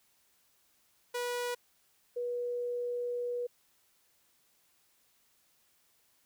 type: tone pair in turn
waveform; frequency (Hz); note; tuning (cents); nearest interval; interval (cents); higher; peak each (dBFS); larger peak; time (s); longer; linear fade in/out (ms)
sawtooth / sine; 487.2 / 485.5; B4 / B4; -24 / -30; unison; 6; first; -29 / -32; first; 1.14-1.55 / 2.16-3.47; second; 10
effects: white hiss -70 dBFS RMS until 6.25 s